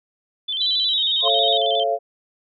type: tone with vibrato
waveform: sine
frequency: 3303 Hz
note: G#7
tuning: 10 cents flat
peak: -22 dBFS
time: 0.48-1.84 s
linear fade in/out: 10 ms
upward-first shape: square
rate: 11 Hz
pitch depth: 93 cents each way
type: tone with pitch glide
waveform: sine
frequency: 3951 to 3736 Hz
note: B7 to A#7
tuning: 0 to +3 cents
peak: -19 dBFS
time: 0.6-1.58 s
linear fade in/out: 10 ms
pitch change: -97 cents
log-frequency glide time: 0.86-1.02 s
type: tone with exponential growth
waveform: sine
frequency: 1046 Hz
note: C6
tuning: 1 cent flat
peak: -19 dBFS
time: 1.18-1.28 s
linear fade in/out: 2 ms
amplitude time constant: 21 ms
type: chord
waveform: sine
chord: A augmented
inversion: none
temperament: just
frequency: 440 / 550 / 687.5 Hz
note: A4 / C#5 / E#5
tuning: 0 / -14 / -27 cents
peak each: -25 / -24 / -20 dBFS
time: 1.22-1.99 s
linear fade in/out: 50 ms
effects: none